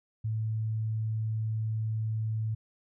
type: tone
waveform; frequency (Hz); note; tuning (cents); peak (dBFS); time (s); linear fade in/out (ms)
sine; 110; A2; 0; -28; 0.24-2.55; 10
effects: none